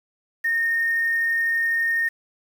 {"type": "tone with quantisation", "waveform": "sine", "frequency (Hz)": 1838, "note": "A#6", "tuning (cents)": -25, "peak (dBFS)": -19, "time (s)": [0.44, 2.09], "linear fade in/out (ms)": 10, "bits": 7, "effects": []}